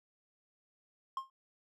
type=tone with exponential decay; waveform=triangle; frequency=1065 Hz; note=C6; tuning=30 cents sharp; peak=-29 dBFS; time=1.17-1.3 s; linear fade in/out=2 ms; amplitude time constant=28 ms; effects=none